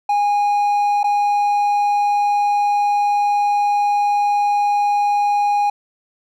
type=tone with dropouts; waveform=triangle; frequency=821 Hz; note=G#5; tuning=20 cents flat; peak=-12 dBFS; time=0.09-5.7 s; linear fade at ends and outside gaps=5 ms; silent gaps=1.032-1.041 s; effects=none